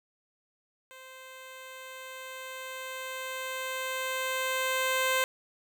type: tone with level ramp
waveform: 10% pulse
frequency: 520 Hz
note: C5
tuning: 11 cents flat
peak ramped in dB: -39 to -16 dBFS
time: 0.91-5.24 s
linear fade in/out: 0 ms
effects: none